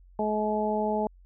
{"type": "harmonic tone", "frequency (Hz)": 213.1, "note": "G#3", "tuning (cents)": 45, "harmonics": [1, 2, 3, 4], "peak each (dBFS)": [-30, -30, -30, -30], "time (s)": [0.19, 1.07], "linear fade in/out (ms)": 2, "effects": ["added 45 Hz sine -51 dBFS peak until 1.25 s"]}